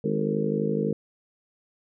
harmonic tone with a mistuned harmonic, 51.91 Hz, G#1, in tune, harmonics 3 / 4 / 5 / 6 / 7 / 8 / 9 / 10, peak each -30 / -28 / -34 / -34 / -34 / -35 / -28 / -39 dBFS, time 0.04-0.93 s, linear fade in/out 5 ms, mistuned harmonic 9, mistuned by -47 cents, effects none

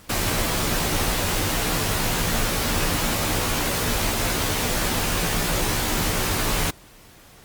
pink noise with comb filter, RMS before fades -23 dBFS, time 0.09-6.71 s, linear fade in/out 10 ms, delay 15 ms, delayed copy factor -0.9, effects pink hiss -49 dBFS RMS until 7.44 s + Opus 48 kbps

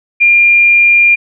sine tone, 2400 Hz, D7, 37 cents sharp, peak -4 dBFS, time 0.2-1.16 s, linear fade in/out 20 ms, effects none

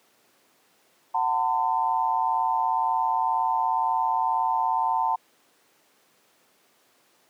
sine tone cluster, 741 / 898 / 1020 Hz, F#5 / A5 / C6, +2 / +35 / -44 cents, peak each -28 / -23 / -28 dBFS, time 1.14-5.16 s, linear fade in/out 10 ms, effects pink hiss -62 dBFS RMS until 7.29 s + high-pass 300 Hz 12 dB/octave

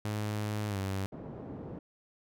sawtooth tone with pitch glide, 105.6 to 96.84 Hz, G#2 to G2, +29 to -21 cents, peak -28 dBFS, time 0.05-1.06 s, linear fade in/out 0 ms, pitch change -150 cents, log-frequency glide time 0.68-0.78 s
pink band-pass noise, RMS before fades -43 dBFS, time 1.12-1.79 s, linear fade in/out 5 ms, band 120 to 480 Hz, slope 12 dB/octave
effects none

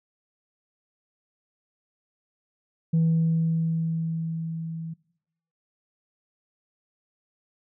sine tone with level ramp, 163.2 Hz, E3, 17 cents flat, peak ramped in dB -16 to -32 dBFS, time 2.93-4.94 s, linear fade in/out 10 ms, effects noise-tail reverb RT60 0.8 s tail -23 dB re dry + tanh soft clip ceiling -16 dBFS

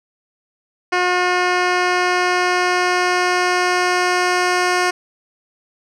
10% pulse tone with low-pass filter sweep, 360 Hz, F#4, 47 cents flat, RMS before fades -17 dBFS, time 0.92-4.91 s, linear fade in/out 10 ms, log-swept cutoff 4100 to 6900 Hz, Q 0.91, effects none

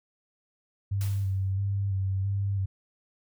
sine tone with vibrato, 97.6 Hz, G2, 7 cents flat, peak -25 dBFS, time 0.91-2.66 s, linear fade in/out 10 ms, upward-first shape square, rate 1.5 Hz, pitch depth 28 cents each way
white noise with exponential decay, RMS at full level -40 dBFS, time 1.01-1.52 s, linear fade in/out 0 ms, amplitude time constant 110 ms
effects none

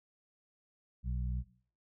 harmonic tone, 61.74 Hz, B1, in tune, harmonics 1 / 2 / 3, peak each -34 / -40 / -44 dBFS, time 1.03-1.44 s, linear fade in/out 50 ms, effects noise-tail reverb RT60 0.5 s tail -17 dB re dry

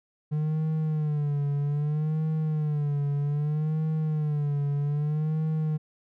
triangle tone with vibrato, 150 Hz, D3, 37 cents sharp, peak -22 dBFS, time 0.31-5.78 s, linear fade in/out 20 ms, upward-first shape sine, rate 0.63 Hz, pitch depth 84 cents each way, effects none

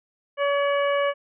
harmonic tone with a mistuned harmonic, 567 Hz, C#5, 39 cents sharp, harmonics 1 / 2 / 3 / 4 / 5, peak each -21 / -27 / -31 / -33 / -35 dBFS, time 0.37-1.14 s, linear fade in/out 50 ms, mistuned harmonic 5, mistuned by +50 cents, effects none

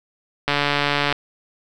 click train, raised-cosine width 0.3 ms, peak -3 dBFS, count 94, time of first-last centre 0.48-1.126 s, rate 144 Hz, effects none

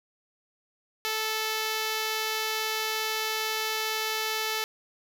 5% pulse tone, 437.7 Hz, A4, 9 cents flat, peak -16 dBFS, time 1.05-4.64 s, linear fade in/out 0 ms, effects none

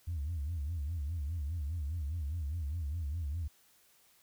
sine tone with vibrato, 77.78 Hz, D#2, in tune, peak -32 dBFS, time 0.07-3.48 s, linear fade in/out 10 ms, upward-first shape sine, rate 4.9 Hz, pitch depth 200 cents each way, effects tanh soft clip ceiling -30 dBFS + white hiss -66 dBFS RMS until 4.22 s

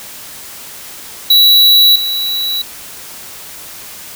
square tone pair in turn, 3923 / 3923 Hz, B7 / B7, -12 / -12 cents, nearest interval unison, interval 0 cents, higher neither, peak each -5 / -15 dBFS, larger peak first, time 1.3-1.96 / 1.96-2.62 s, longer neither, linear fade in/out 5 ms, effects white hiss -31 dBFS RMS until 4.15 s

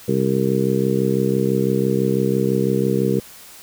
harmonic tone, 66 Hz, C2, 16 cents sharp, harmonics 2 / 3 / 4 / 5 / 6 / 7, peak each -23 / -21 / -27 / -25 / -22 / -23 dBFS, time 0.08-3.2 s, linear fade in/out 5 ms, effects white hiss -42 dBFS RMS until 3.62 s

